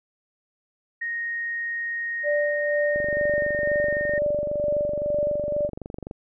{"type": "tone with pitch glide", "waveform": "sine", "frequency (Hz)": [1864.7, 1841.2], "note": ["A#6", "A#6"], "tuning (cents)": [0, -22], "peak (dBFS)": -26, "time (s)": [1.01, 4.19], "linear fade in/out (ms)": 10, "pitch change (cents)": -22, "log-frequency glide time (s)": [2.16, 3.43]}
{"type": "tone with tremolo", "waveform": "sine", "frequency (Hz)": 588, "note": "D5", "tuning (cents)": 2, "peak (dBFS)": -20, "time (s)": [2.23, 5.7], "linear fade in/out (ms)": 50, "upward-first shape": "sine", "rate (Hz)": 2.1, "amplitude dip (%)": 40}
{"type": "click train", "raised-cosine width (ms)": 2, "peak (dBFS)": -21, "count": 76, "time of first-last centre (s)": [2.96, 6.111], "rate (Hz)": 23.8}
{"effects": []}